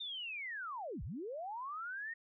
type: linear two-way sweep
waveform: sine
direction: down then up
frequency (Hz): 3673 to 44.66 to 1878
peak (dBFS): -40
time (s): 0-2.14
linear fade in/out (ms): 10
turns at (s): 1.03
effects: none